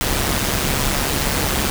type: noise with amplitude modulation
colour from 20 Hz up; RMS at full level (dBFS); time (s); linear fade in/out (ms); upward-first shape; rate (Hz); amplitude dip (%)
pink; -17; 0.01-1.7; 0; sine; 139; 60
effects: none